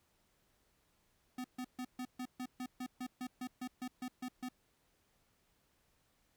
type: tone bursts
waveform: square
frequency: 251.9 Hz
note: B3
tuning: 34 cents sharp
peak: -40 dBFS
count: 16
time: 1.38-4.488 s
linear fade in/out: 5 ms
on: 63 ms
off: 140 ms
effects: pink hiss -75 dBFS RMS until 6.36 s